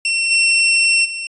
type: tone with level steps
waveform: sawtooth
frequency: 2712 Hz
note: E7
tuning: 49 cents sharp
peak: -12 / -8 / -20 dBFS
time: 0.05-1.27 s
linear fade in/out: 2 ms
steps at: 0.3 / 1.04 s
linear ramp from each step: 20 ms
effects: resampled to 22050 Hz